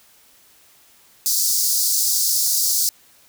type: high-pass noise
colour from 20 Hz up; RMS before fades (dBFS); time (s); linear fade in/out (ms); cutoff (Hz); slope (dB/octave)
pink; -19; 1.26-2.89; 0; 4600; 48
effects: white hiss -53 dBFS RMS until 3.28 s